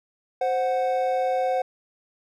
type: tone pair together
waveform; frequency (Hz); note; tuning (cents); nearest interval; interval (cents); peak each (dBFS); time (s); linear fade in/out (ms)
triangle; 522 / 738.3; C5 / F#5; -4 / -4; tritone; 600; -22; 0.41-1.62; 5
effects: none